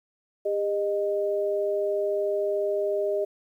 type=tone pair together; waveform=sine; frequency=402.3 / 616 Hz; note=G4 / D#5; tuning=+45 / -17 cents; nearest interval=perfect fifth; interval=738 cents; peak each=-26 dBFS; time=0.45-3.25 s; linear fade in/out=10 ms; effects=10-bit